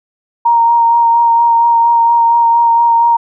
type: tone with vibrato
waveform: sine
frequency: 932.3 Hz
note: A#5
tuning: in tune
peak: -6 dBFS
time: 0.45-3.17 s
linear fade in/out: 10 ms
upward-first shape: sine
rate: 4.3 Hz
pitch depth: 15 cents each way
effects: none

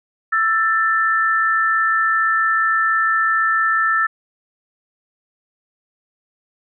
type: tone pair together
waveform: sine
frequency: 1327 / 1771.3 Hz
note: E6 / A6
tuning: +11 / +11 cents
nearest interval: perfect fourth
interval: 500 cents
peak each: -17 dBFS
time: 0.32-4.07 s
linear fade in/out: 10 ms
effects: none

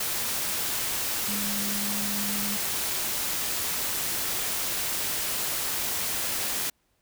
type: tone in noise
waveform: sine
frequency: 204.5 Hz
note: G#3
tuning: 26 cents flat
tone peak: -33 dBFS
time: 1.28-2.57 s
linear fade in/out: 5 ms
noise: white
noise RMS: -29 dBFS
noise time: 0-6.7 s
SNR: -7 dB
effects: pink hiss -71 dBFS RMS until 7.01 s

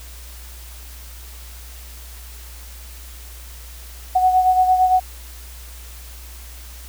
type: beating tone pair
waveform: sine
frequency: 740 / 748.8 Hz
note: F#5 / F#5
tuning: 0 / +20 cents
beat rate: 8.8 Hz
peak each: -13 / -21 dBFS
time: 4.15-5 s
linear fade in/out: 10 ms
effects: added 60 Hz sine -36 dBFS peak until 6.88 s + white hiss -42 dBFS RMS until 6.88 s

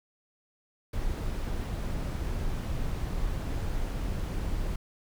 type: noise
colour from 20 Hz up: brown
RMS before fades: -31 dBFS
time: 0.93-4.76 s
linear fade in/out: 5 ms
effects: none

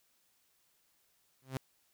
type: tone with exponential growth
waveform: sawtooth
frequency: 131.7 Hz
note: C3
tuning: 12 cents sharp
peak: -28 dBFS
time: 1.42-1.57 s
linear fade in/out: 2 ms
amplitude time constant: 32 ms
effects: white hiss -73 dBFS RMS until 1.93 s

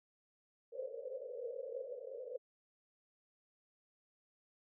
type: band-pass noise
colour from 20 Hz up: white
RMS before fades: -45 dBFS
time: 0.72-2.38 s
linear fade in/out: 20 ms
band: 460 to 550 Hz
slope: 96 dB/octave
effects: none

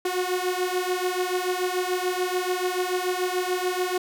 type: beating tone pair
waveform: sawtooth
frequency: 361.1 / 368 Hz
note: F#4 / F#4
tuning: -42 / -9 cents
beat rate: 6.9 Hz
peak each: -23 / -23 dBFS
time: 0.05-3.98 s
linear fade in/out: 5 ms
effects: none

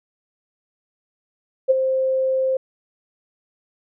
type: tone with ADSR envelope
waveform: sine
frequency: 525 Hz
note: C5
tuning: 6 cents sharp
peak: -9 dBFS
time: 1.68-2.57 s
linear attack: 25 ms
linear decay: 21 ms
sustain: -8 dB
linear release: 4 ms
effects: none

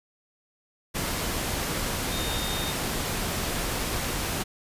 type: tone in noise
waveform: sine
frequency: 3679 Hz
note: A#7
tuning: 24 cents flat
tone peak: -34 dBFS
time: 2.11-2.73 s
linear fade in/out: 20 ms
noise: pink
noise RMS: -29 dBFS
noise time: 0.94-4.44 s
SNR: -8 dB
effects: resampled to 32000 Hz

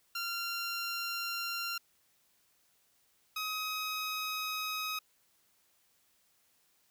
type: tone pair in turn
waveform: 15% pulse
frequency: 1382 / 1263.9 Hz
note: F6 / D#6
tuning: -19 / +27 cents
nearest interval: major second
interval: 154 cents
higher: first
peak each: -28 dBFS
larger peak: neither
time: 0.15-1.78 / 3.36-4.99 s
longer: neither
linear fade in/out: 5 ms
effects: white hiss -71 dBFS RMS until 6.9 s

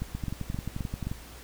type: two click trains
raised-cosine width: 5 ms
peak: -19 / -20 dBFS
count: 5 / 12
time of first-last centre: 0.02-1.07 / 0.15-1.115 s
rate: 3.81 / 11.4 Hz
effects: added 60 Hz sine -47 dBFS peak until 1.43 s + pink hiss -48 dBFS RMS until 1.43 s

